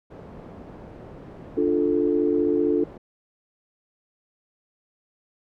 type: low-pass noise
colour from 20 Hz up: white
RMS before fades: -42 dBFS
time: 0.1-2.98 s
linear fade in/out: 10 ms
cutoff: 440 Hz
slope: 12 dB/octave
type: chord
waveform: sine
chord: D minor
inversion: none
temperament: equal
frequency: 293.7 / 349.2 / 440 Hz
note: D4 / F4 / A4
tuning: 0 / 0 / 0 cents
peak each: -23 dBFS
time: 1.57-2.84 s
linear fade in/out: 5 ms
effects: none